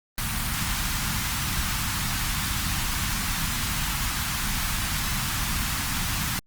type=band-stop noise; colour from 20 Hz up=pink; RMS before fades=-27 dBFS; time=0.18-6.39 s; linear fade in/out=0 ms; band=230 to 920 Hz; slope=24 dB/octave; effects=Opus 32 kbps